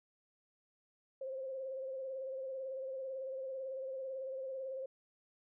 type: tone with vibrato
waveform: sine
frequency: 529 Hz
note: C5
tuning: 19 cents sharp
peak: -39 dBFS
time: 1.21-4.86 s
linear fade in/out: 5 ms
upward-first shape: sine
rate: 18 Hz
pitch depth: 39 cents each way
effects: none